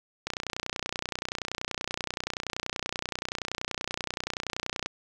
click train, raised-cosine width 0.2 ms, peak -13 dBFS, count 141, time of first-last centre 0.27-4.86 s, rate 30.5 Hz, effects none

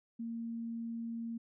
sine tone, 230.5 Hz, A#3, 19 cents flat, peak -37 dBFS, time 0.19-1.38 s, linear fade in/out 10 ms, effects none

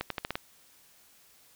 accelerating click train, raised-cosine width 0.3 ms, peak -15 dBFS, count 6, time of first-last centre 0.01-0.355 s, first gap 93 ms, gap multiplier 0.85, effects white hiss -60 dBFS RMS until 1.55 s

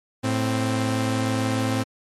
sawtooth tone pair together, 110 / 261.8 Hz, A2 / C4, 0 / +1 cents, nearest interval octave + minor third, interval 1501 cents, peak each -20 / -20 dBFS, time 0.23-1.84 s, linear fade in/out 20 ms, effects low-pass 12000 Hz 12 dB/octave + MP3 64 kbps

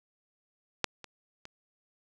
clicks, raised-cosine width 0.2 ms, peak -8 / -26 / -27 dBFS, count 3, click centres 0.843 / 1.043 / 1.454 s, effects none

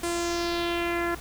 sawtooth tone with low-pass filter sweep, 343.3 Hz, F4, 30 cents flat, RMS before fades -28 dBFS, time 0.03-1.15 s, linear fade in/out 5 ms, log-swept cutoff 9600 to 1600 Hz, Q 2.6, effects added 60 Hz sine -44 dBFS peak until 1.2 s + pink hiss -43 dBFS RMS until 1.2 s

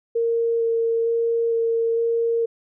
sine tone with vibrato, 460.5 Hz, A#4, 21 cents flat, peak -18 dBFS, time 0.15-2.46 s, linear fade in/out 10 ms, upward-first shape square, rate 1.1 Hz, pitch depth 8 cents each way, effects none

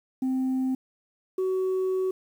sine tone pair in turn, 260.3 / 375.1 Hz, C4 / F#4, -9 / +24 cents, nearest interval tritone, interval 633 cents, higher second, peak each -21 dBFS, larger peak neither, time 0.22-0.75 / 1.38-2.11 s, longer second, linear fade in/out 5 ms, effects tanh soft clip ceiling -22 dBFS + 9-bit

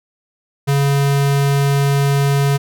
square tone, 140.2 Hz, C#3, 20 cents sharp, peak -13 dBFS, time 0.67-2.58 s, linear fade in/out 20 ms, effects none

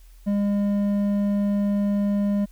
sine tone with hard clipping, 202.8 Hz, G#3, 41 cents flat, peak -21 dBFS, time 0.26-2.46 s, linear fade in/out 20 ms, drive 6 dB, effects added 41 Hz sine -45 dBFS peak until 2.51 s + white hiss -60 dBFS RMS until 2.51 s

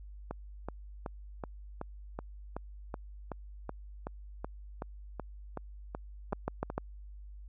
two click trains, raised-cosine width 1 ms, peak -23 / -18 dBFS, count 18 / 4, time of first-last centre 0.31-6.701 / 6.33-6.78 s, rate 2.66 / 6.67 Hz, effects added 50 Hz sine -45 dBFS peak until 7.48 s

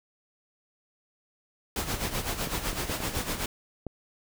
pink noise with tremolo, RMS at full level -29 dBFS, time 1.76-3.46 s, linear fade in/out 2 ms, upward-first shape sine, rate 7.9 Hz, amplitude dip 65%
clicks, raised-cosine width 2 ms, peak -21 dBFS, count 5, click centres 2.473 / 2.73 / 2.897 / 3.004 / 3.867 s
effects none

